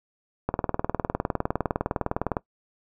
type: click train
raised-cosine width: 1 ms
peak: -10 dBFS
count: 38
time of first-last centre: 0.49-2.368 s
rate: 19.7 Hz
effects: noise-tail reverb RT60 0.1 s tail -20 dB re dry